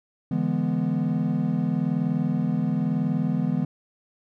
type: chord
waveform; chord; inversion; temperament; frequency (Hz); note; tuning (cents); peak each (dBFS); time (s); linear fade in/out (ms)
triangle; E dominant seventh; third; equal with one note detuned; 146.83 / 167.89 / 207.7 / 246.9; D3 / E3 / G#3 / B3; 0 / +32 / 0 / 0; -27 / -24 / -26 / -25; 0.31-3.65; 5
effects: none